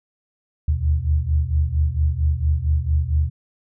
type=tone cluster; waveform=sine; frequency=73.9 / 78.3 / 124 Hz; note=D2 / D#2 / B2; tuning=+11 / +11 / +7 cents; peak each=-21 / -19 / -27 dBFS; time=0.68-3.3 s; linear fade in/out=5 ms; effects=none